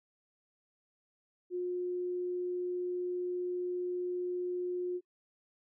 sine tone, 358.5 Hz, F4, 45 cents sharp, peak -32 dBFS, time 1.5-5.01 s, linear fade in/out 50 ms, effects noise-tail reverb RT60 0.1 s tail -25 dB re dry

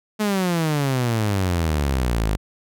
sawtooth exponential sweep, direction down, 216.4 to 49.92 Hz, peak -15 dBFS, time 0.19-2.37 s, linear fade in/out 20 ms, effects none

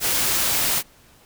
white noise, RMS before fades -21 dBFS, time 0-0.83 s, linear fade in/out 50 ms, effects pink hiss -53 dBFS RMS until 1.25 s

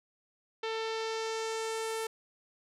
sawtooth tone with low-pass filter sweep, 446.1 Hz, A4, 24 cents sharp, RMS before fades -35 dBFS, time 0.63-2.07 s, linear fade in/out 5 ms, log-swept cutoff 3700 to 11000 Hz, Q 1.6, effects none

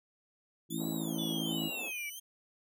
harmonic tone, 54.8 Hz, A1, 6 cents flat, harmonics 3 / 4 / 5 / 6, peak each -39 / -39 / -39 / -39 dBFS, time 0.69-1.71 s, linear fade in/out 50 ms
5% pulse tone with vibrato, 3382 Hz, G#7, 31 cents sharp, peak -35 dBFS, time 0.7-2.2 s, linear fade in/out 10 ms, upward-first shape sine, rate 1.3 Hz, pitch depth 260 cents each way
white band-pass noise, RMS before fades -47 dBFS, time 0.77-1.92 s, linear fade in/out 50 ms, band 240 to 780 Hz, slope 24 dB/octave
sine linear sweep, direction down, 3500 to 2270 Hz, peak -37 dBFS, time 1.18-2.1 s, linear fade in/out 10 ms
effects none

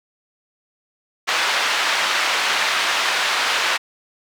pink band-pass noise, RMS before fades -20 dBFS, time 1.27-3.78 s, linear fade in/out 20 ms, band 1100 to 4100 Hz, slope 12 dB/octave, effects none

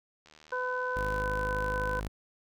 click train, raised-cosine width 0.2 ms, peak -37 dBFS, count 75, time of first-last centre 0.26-1.219 s, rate 77.2 Hz
harmonic tone, 503 Hz, B4, 32 cents sharp, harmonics 1 / 2 / 3, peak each -34 / -34 / -34 dBFS, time 0.52-2 s, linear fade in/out 5 ms
sawtooth tone, 51.91 Hz, G#1, in tune, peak -30 dBFS, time 0.96-2.08 s, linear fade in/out 5 ms
effects none

